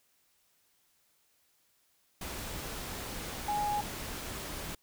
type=tone in noise; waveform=sine; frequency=830 Hz; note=G#5; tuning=1 cent flat; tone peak=-29 dBFS; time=3.48-3.81 s; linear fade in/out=5 ms; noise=pink; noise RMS=-40 dBFS; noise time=2.21-4.75 s; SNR=+8 dB; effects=white hiss -71 dBFS RMS until 4.82 s